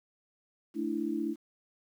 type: chord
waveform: sine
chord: A suspended fourth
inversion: none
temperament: equal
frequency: 220 / 293.7 / 329.6 Hz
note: A3 / D4 / E4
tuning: 0 / 0 / 0 cents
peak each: -36 / -34 / -33 dBFS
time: 0.74-1.36 s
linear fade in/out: 50 ms
effects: 10-bit